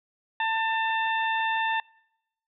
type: harmonic tone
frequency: 894 Hz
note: A5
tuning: 27 cents sharp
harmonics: 1 / 2 / 3 / 4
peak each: -26 / -28 / -34 / -37 dBFS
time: 0.4-1.8 s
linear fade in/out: 2 ms
effects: noise-tail reverb RT60 0.9 s tail -26 dB re dry